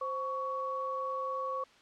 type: tone pair together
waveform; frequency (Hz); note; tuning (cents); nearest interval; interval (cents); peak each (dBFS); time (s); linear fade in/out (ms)
sine; 523.3 / 1119.1; C5 / C#6; 0 / +16; octave + minor second; 1316; -37 / -34; 0.01-1.64; 5
effects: white hiss -60 dBFS RMS until 1.81 s + low-pass 4000 Hz 12 dB/octave